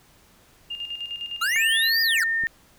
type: tone with tremolo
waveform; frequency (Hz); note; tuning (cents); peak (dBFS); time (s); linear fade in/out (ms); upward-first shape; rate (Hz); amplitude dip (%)
sine; 2815; F7; +13; -28; 0.7-1.9; 10; square; 9.8; 60
type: linear two-way sweep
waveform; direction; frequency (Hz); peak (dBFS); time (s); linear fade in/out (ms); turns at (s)
square; up then down; 1259 to 4964 to 1286; -22; 1.41-2.24; 10; 2.02
type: tone with pitch glide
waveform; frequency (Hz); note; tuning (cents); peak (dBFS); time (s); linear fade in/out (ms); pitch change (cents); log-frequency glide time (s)
sine; 1804 to 1819.7; A6 to A#6; +43 to -42; -21; 1.56-2.47; 0; +15; 1.75-1.9
type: click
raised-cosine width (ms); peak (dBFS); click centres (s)
3; -27; 2.437
effects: pink hiss -56 dBFS RMS until 2.78 s